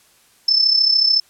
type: tone with amplitude modulation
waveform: sine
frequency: 5274 Hz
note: E8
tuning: in tune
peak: -9 dBFS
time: 0.48-1.2 s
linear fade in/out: 5 ms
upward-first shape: sine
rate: 33.7 Hz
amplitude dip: 65%
effects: white hiss -54 dBFS RMS until 1.29 s + low-pass 12000 Hz 12 dB/octave